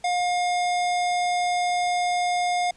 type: tone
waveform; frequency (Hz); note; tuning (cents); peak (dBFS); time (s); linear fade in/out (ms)
square; 713; F5; +36; -22; 0.04-2.71; 5
effects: pink hiss -56 dBFS RMS until 2.76 s + resampled to 22050 Hz